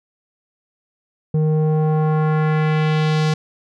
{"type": "tone with low-pass filter sweep", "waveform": "square", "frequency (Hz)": 155, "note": "D#3", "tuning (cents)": -6, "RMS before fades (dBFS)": -17, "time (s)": [1.34, 3.34], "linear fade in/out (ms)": 5, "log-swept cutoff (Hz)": [370, 5500], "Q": 1.3, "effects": []}